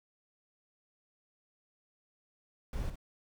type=noise with echo; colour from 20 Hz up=brown; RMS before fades=-36 dBFS; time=2.73-2.9 s; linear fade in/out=2 ms; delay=57 ms; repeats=1; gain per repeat=-8 dB; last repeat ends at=2.957 s; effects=none